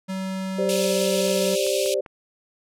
square tone, 189.9 Hz, F#3, 45 cents sharp, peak -27 dBFS, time 0.08-1.56 s, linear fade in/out 20 ms
sine chord, G suspended fourth, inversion none, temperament equal, 392 / 523.3 / 587.3 Hz, G4 / C5 / D5, 0 / 0 / 0 cents, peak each -25 dBFS, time 0.58-2.01 s, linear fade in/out 10 ms
pink high-pass noise, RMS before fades -28 dBFS, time 0.69-1.94 s, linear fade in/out 0 ms, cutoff 2400 Hz, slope 96 dB/octave
clicks, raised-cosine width 0.5 ms, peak -26 dBFS, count 4, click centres 1.282 / 1.666 / 1.86 / 2.062 s
effects low-pass 11000 Hz 12 dB/octave

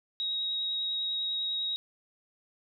sine tone with vibrato, 3795 Hz, A#7, 30 cents sharp, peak -29 dBFS, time 0.2-1.76 s, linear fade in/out 0 ms, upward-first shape triangle, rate 10 Hz, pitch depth 11 cents each way, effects none

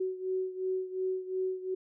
sine beating tone pair, 373.2 / 376 Hz, F#4 / F#4, +15 / +28 cents, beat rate 2.8 Hz, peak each -32 / -36 dBFS, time 0-1.75 s, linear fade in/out 10 ms, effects none

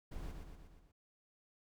brown noise with echo, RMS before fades -45 dBFS, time 0.11-0.32 s, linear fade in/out 10 ms, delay 120 ms, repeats 5, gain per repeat -4 dB, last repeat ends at 0.92 s, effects none

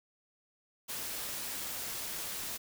white noise, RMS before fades -39 dBFS, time 0.88-2.58 s, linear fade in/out 20 ms, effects none

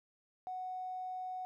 triangle tone with tanh clipping, 740 Hz, F#5, in tune, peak -38 dBFS, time 0.47-1.45 s, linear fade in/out 0 ms, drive 2 dB, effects none

